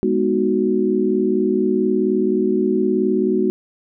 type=chord; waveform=sine; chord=G# minor seventh; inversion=none; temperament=equal; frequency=207.7 / 246.9 / 311.1 / 370 Hz; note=G#3 / B3 / D#4 / F#4; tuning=0 / 0 / 0 / 0 cents; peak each=-21 / -22 / -23 / -18 dBFS; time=0.03-3.5 s; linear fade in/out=0 ms; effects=none